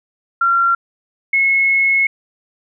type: tone pair in turn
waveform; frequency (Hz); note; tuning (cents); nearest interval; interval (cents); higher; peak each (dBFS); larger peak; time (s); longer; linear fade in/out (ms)
sine; 1373 / 2180; F6 / C#7; -30 / -29; minor sixth; 801; second; -11; neither; 0.41-0.75 / 1.33-2.07; second; 5
effects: none